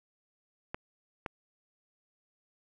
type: clicks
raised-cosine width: 0.5 ms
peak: -20 dBFS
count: 2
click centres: 0.745 / 1.262 s
effects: none